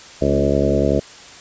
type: harmonic tone with a mistuned harmonic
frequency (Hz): 70.4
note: C#2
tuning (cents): +27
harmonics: 1 / 2 / 3 / 4 / 5 / 6 / 7 / 8 / 9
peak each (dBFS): -23 / -23 / -23 / -23 / -23 / -23 / -23 / -23 / -23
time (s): 0.21-1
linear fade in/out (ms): 10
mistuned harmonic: 4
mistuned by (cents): -18
effects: white hiss -40 dBFS RMS until 1.4 s + resampled to 16000 Hz